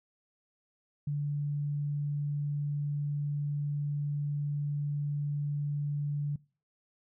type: tone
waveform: sine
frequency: 145.4 Hz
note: D3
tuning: 17 cents flat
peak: -29 dBFS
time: 1.07-6.36 s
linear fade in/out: 5 ms
effects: noise-tail reverb RT60 0.4 s tail -24 dB re dry